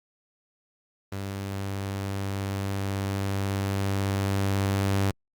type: tone with level ramp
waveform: sawtooth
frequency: 98.2 Hz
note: G2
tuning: 4 cents sharp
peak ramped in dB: -27 to -18 dBFS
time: 1.12-5.11 s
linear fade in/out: 5 ms
effects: Opus 32 kbps